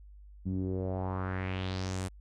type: tone with low-pass filter sweep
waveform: sawtooth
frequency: 93.4 Hz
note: F#2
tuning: 17 cents sharp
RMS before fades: -34 dBFS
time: 0.45-2.09 s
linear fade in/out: 20 ms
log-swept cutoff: 210 to 9800 Hz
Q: 3
effects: added 50 Hz sine -49 dBFS peak until 2.2 s